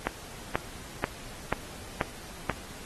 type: click train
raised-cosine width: 0.5 ms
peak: -10 dBFS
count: 6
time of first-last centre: 0.07-2.497 s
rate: 2.06 Hz
effects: pink hiss -45 dBFS RMS until 2.85 s + AAC 32 kbps